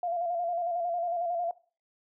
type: tone with vibrato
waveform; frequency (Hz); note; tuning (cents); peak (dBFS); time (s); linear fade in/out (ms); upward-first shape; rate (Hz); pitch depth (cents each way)
sine; 692; F5; -16; -28; 0.03-1.51; 2; square; 11; 43
effects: noise-tail reverb RT60 0.4 s tail -21 dB re dry